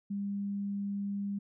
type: tone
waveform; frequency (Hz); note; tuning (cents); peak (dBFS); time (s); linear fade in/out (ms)
sine; 200.6; G3; +40; -32; 0.1-1.39; 10
effects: none